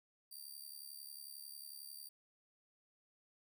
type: tone with amplitude modulation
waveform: 5% pulse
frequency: 4699 Hz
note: D8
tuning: in tune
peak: -39 dBFS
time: 0.31-2.09 s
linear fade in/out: 10 ms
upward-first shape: sine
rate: 71.1 Hz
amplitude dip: 80%
effects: none